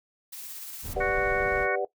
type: noise with tremolo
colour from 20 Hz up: blue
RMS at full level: -39 dBFS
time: 0.32-0.94 s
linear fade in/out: 10 ms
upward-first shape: sine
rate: 17 Hz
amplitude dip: 25%
type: noise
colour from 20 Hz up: brown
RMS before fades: -37 dBFS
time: 0.82-1.68 s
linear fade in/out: 50 ms
type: chord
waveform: sine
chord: G major seventh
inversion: none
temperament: equal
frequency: 392 / 493.9 / 587.3 / 740 Hz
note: G4 / B4 / D5 / F#5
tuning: 0 / 0 / 0 / 0 cents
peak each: -31 dBFS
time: 0.96-1.85 s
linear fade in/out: 5 ms
type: harmonic tone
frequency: 370 Hz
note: F#4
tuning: in tune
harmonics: 3 / 4 / 5 / 6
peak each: -35 / -30 / -34 / -32 dBFS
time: 1-1.76 s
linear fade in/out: 10 ms
effects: noise-tail reverb RT60 0.1 s tail -17 dB re dry

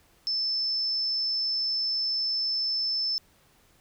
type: tone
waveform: sine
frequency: 5274 Hz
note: E8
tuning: in tune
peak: -25 dBFS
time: 0.27-3.18 s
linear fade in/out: 0 ms
effects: pink hiss -62 dBFS RMS until 3.8 s

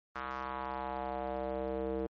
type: tone with band-pass filter sweep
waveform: square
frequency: 65.41 Hz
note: C2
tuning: in tune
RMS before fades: -37 dBFS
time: 0.15-2.07 s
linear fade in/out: 10 ms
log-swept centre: 1300 to 420 Hz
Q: 2.8
effects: MP3 32 kbps

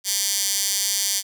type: tone with high-pass filter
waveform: 15% pulse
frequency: 198.7 Hz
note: G3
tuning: 24 cents sharp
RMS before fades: -23 dBFS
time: 0.04-1.23 s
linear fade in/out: 50 ms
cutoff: 5300 Hz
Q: 1.3
effects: none

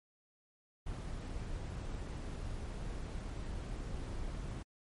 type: noise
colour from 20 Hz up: brown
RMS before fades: -41 dBFS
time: 0.86-4.63 s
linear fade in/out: 10 ms
effects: MP3 48 kbps

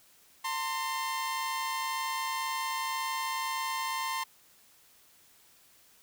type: tone pair together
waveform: sawtooth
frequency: 904.6 / 1046.5 Hz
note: A5 / C6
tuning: +48 / 0 cents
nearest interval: minor third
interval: 252 cents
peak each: -32 / -29 dBFS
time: 0.44-4.24 s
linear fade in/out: 10 ms
effects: white hiss -61 dBFS RMS until 6.02 s

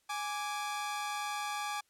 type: tone pair together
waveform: sawtooth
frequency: 830 / 1170.5 Hz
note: G#5 / D6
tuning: -1 / -6 cents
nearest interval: tritone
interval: 595 cents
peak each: -33 / -35 dBFS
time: 0.09-1.81 s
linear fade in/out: 10 ms
effects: white hiss -73 dBFS RMS until 1.89 s + low-pass 11000 Hz 12 dB/octave

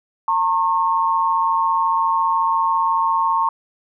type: tone pair together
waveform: sine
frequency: 909 / 1083.4 Hz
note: A#5 / C#6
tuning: -44 / -40 cents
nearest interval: minor third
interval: 304 cents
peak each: -18 dBFS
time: 0.28-3.49 s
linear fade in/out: 2 ms
effects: none

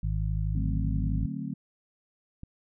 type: harmonic tone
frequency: 52.4 Hz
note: G#1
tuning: 16 cents sharp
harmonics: 1 / 2 / 3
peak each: -28 / -31 / -33 dBFS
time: 0.03-1.26 s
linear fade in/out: 5 ms
type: chord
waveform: sine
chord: D dominant seventh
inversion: none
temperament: just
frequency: 146.83 / 183.54 / 220.2 / 264.3 Hz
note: D3 / F#3 / A3 / C4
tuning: 0 / -14 / +2 / +18 cents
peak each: -37 dBFS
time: 0.55-1.54 s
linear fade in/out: 5 ms
type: clicks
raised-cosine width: 5 ms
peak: -28 dBFS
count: 2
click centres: 1.203 / 2.434 s
effects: none

